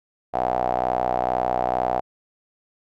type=tone with band-pass filter; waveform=sawtooth; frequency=62.2 Hz; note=B1; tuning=13 cents sharp; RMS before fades=-23 dBFS; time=0.33-2.01 s; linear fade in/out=20 ms; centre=730 Hz; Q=6.8; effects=none